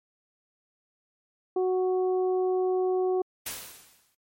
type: harmonic tone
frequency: 370 Hz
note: F#4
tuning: in tune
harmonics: 1 / 2 / 3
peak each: -23 / -33 / -44 dBFS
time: 1.56-3.22 s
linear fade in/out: 5 ms
type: noise with exponential decay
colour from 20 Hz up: white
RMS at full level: -32 dBFS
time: 3.46-4.15 s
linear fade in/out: 5 ms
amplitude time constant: 150 ms
effects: MP3 64 kbps